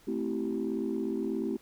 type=chord; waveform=sine; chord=A minor seventh; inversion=none; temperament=equal with one note detuned; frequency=220 / 261.6 / 329.6 / 386.6 Hz; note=A3 / C4 / E4 / G4; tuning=0 / 0 / 0 / -24 cents; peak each=-34 dBFS; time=0.07-1.57 s; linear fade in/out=10 ms; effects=tanh soft clip ceiling -22 dBFS + pink hiss -60 dBFS RMS until 1.61 s